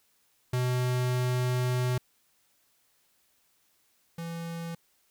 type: tone pair in turn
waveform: square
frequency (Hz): 125.4 / 167.39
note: B2 / E3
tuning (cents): +27 / +27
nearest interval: perfect fourth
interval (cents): 500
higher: second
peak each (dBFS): -26 / -35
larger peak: first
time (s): 0.53-1.98 / 4.18-4.75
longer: first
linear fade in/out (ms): 5
effects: white hiss -69 dBFS RMS until 5.1 s